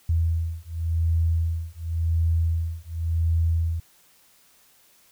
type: beating tone pair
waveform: sine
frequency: 82.1 / 83.01 Hz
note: E2 / E2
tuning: -6 / +13 cents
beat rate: 0.91 Hz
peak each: -24 dBFS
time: 0.09-3.8 s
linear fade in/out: 5 ms
effects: white hiss -58 dBFS RMS until 5.11 s